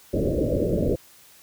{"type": "low-pass noise", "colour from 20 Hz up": "white", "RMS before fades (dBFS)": -23, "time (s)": [0.13, 0.96], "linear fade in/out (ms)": 10, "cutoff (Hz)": 600, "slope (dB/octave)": 96, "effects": ["white hiss -52 dBFS RMS until 1.42 s"]}